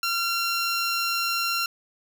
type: tone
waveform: 15% pulse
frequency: 1373 Hz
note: F6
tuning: 30 cents flat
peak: -17 dBFS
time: 0.03-1.66 s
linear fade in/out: 2 ms
effects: none